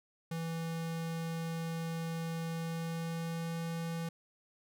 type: tone with pitch glide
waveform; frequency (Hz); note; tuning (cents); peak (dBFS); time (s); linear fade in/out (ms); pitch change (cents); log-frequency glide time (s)
square; 164.81 to 166.15; E3 to E3; 0 to +14; -36; 0.31-4.09; 5; +14; 2.49-3.59
effects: none